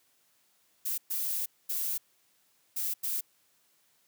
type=noise bursts at uneven times; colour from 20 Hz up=violet; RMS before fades=-32 dBFS; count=5; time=0.85-0.98 / 1.1-1.46 / 1.69-1.98 / 2.76-2.94 / 3.03-3.21 s; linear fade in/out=10 ms; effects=white hiss -69 dBFS RMS until 4.07 s + high-pass 100 Hz 12 dB/octave